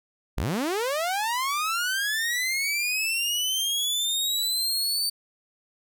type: linear sweep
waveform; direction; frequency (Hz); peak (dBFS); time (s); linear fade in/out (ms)
sawtooth; up; 31 to 4599; -21; 0.37-5.1; 10
effects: none